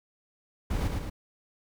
brown noise with echo, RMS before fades -29 dBFS, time 0.7-0.88 s, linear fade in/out 10 ms, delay 110 ms, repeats 2, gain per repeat -3 dB, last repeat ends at 1.1 s, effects none

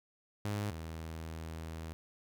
sawtooth tone pair in turn, 103.3 / 80.74 Hz, G#2 / E2, -9 / -35 cents, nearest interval major third, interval 426 cents, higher first, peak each -30 / -37 dBFS, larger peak first, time 0.45-0.7 / 0.7-1.93 s, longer second, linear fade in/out 0 ms, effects none

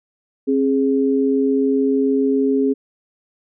sine tone pair together, 268.4 / 415.3 Hz, C4 / G#4, +44 / 0 cents, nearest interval minor sixth, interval 756 cents, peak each -16 / -18 dBFS, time 0.47-2.74 s, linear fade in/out 20 ms, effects none

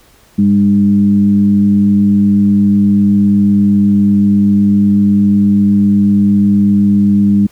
sine tone with frequency modulation, 202.1 Hz, G#3, 47 cents flat, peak -6 dBFS, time 0.38-7.47 s, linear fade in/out 10 ms, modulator 99.7 Hz, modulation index 0.46, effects pink hiss -47 dBFS RMS until 7.51 s

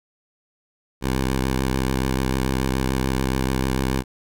10% pulse tone with vibrato, 65.41 Hz, C2, in tune, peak -12 dBFS, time 1.01-4.04 s, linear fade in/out 50 ms, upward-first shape square, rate 6.9 Hz, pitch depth 28 cents each way, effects none

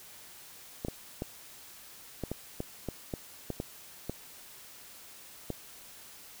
clicks, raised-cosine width 2 ms, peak -20 dBFS, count 12, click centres 0.849 / 0.884 / 1.221 / 2.237 / 2.316 / 2.604 / 2.887 / 3.138 / 3.503 / 3.601 / 4.096 / 5.503 s, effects white hiss -51 dBFS RMS until 6.4 s

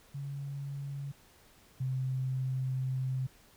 sine tone pair in turn, 140 / 130.44 Hz, C#3 / C3, +18 / -5 cents, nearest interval minor second, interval 123 cents, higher first, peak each -36 / -30 dBFS, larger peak second, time 0.14-1.12 / 1.8-3.27 s, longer second, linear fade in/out 10 ms, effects pink hiss -61 dBFS RMS until 3.56 s

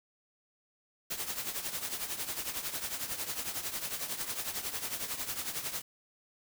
white noise with tremolo, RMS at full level -34 dBFS, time 1.1-5.82 s, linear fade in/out 10 ms, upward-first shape triangle, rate 11 Hz, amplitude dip 75%, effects none

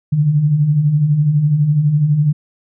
sine beating tone pair, 138.6 / 150.6 Hz, C#3 / D3, 0 / +44 cents, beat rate 12 Hz, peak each -20 / -11 dBFS, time 0.12-2.33 s, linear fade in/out 10 ms, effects none

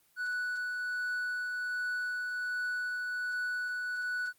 triangle tone with tremolo, 1480 Hz, F#6, in tune, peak -29 dBFS, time 0.16-4.33 s, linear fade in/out 50 ms, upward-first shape triangle, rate 1.3 Hz, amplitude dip 25%, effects white hiss -68 dBFS RMS until 4.38 s + Opus 24 kbps

